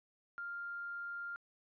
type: tone with tanh clipping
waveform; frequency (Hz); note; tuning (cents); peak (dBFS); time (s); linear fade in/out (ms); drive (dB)
triangle; 1398; F6; +1; -40; 0.38-1.36; 0; 3
effects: resampled to 11025 Hz